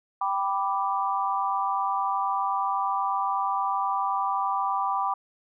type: chord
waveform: sine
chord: G major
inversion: none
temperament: equal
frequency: 784 / 987.8 / 1174.7 Hz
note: G5 / B5 / D6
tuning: 0 / 0 / 0 cents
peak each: -28 dBFS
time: 0.21-5.14 s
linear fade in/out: 5 ms
effects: none